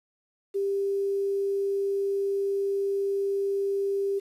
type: tone with quantisation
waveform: sine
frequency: 395.9 Hz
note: G4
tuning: 17 cents sharp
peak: -24 dBFS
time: 0.54-4.2 s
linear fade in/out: 20 ms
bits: 9
effects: resampled to 32000 Hz